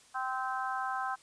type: harmonic tone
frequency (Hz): 259.4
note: C4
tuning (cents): -15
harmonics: 3 / 4 / 5 / 6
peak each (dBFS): -36 / -37 / -38 / -39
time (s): 0.14-1.16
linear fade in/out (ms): 20
effects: white hiss -60 dBFS RMS until 1.22 s + resampled to 22050 Hz